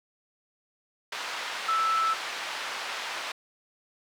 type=band-pass noise; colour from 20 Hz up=pink; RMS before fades=-35 dBFS; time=1.12-3.32 s; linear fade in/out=5 ms; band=980 to 4200 Hz; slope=12 dB/octave
type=tone; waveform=sine; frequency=1318.5 Hz; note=E6; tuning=in tune; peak=-23 dBFS; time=1.68-2.14 s; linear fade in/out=10 ms
effects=none